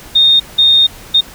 sine tone bursts at uneven times, 3679 Hz, A#7, 24 cents flat, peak -5 dBFS, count 3, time 0.15-0.4 / 0.58-0.87 / 1.14-1.21 s, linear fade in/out 10 ms, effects pink hiss -35 dBFS RMS until 1.34 s

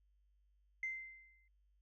sine tone with exponential decay, 2078 Hz, C7, 12 cents flat, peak -35 dBFS, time 0.83-1.48 s, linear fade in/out 2 ms, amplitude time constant 140 ms, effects tanh soft clip ceiling -32 dBFS + added 50 Hz sine -70 dBFS peak until 1.81 s

